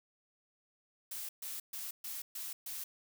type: noise bursts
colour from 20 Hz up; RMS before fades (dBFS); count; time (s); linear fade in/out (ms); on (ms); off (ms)
blue; -42; 6; 1.11-2.84; 5; 180; 130
effects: none